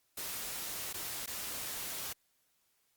white noise with dropouts, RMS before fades -40 dBFS, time 0.17-2.13 s, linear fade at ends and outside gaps 5 ms, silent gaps 0.929-0.94 / 1.261-1.275 s, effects white hiss -75 dBFS RMS until 2.96 s + Opus 48 kbps

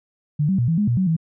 sine tone with pitch steps, 148.6 / 191.6 / 120.5 / 164.4 / 207.8 / 119.8 / 187.6 / 162.6 Hz, D3 / G3 / B2 / E3 / G#3 / A#2 / F#3 / E3, +21 / -39 / -42 / -4 / +1 / +48 / +24 / -23 cents, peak -16 dBFS, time 0.39-1.166 s, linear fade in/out 10 ms, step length 97 ms, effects none

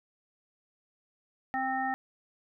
harmonic tone, 262.7 Hz, C4, 7 cents sharp, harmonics 1 / 3 / 5 / 7, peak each -37 / -30 / -40 / -35 dBFS, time 1.54-1.94 s, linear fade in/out 0 ms, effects none

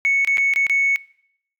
sine tone with dropouts, 2213 Hz, C#7, 3 cents flat, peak -13 dBFS, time 0.05-0.96 s, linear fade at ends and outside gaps 0 ms, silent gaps 0.248-0.274 / 0.372-0.381 / 0.537-0.56 / 0.667-0.697 s, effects noise-tail reverb RT60 0.7 s tail -23 dB re dry + tanh soft clip ceiling -11 dBFS

